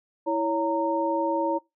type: tone cluster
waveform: sine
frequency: 328.8 / 559 / 923 Hz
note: E4 / C#5 / A#5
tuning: -4 / +14 / -17 cents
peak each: -27 dBFS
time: 0.26-1.59 s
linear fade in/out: 20 ms
effects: noise-tail reverb RT60 0.2 s tail -22 dB re dry